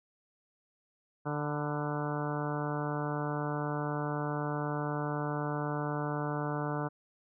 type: harmonic tone with a mistuned harmonic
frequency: 148 Hz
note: D3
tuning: 14 cents sharp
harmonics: 1 / 2 / 3 / 4 / 5 / 6 / 7 / 8 / 9 / 10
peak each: -35 / -38 / -40 / -41 / -42 / -43 / -43 / -44 / -45 / -45 dBFS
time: 1.25-6.89 s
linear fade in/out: 20 ms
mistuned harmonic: 7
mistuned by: -49 cents
effects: none